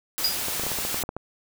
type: noise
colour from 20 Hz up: white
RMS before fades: -29 dBFS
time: 0.18-1.03 s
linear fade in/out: 0 ms
type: tone with exponential decay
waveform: square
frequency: 4899 Hz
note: D#8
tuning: 28 cents flat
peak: -18 dBFS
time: 0.24-0.43 s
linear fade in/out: 5 ms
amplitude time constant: 41 ms
type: clicks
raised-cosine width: 1 ms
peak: -17 dBFS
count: 11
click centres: 0.484 / 0.597 / 0.636 / 0.666 / 0.717 / 0.787 / 0.851 / 0.944 / 1.037 / 1.091 / 1.166 s
effects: none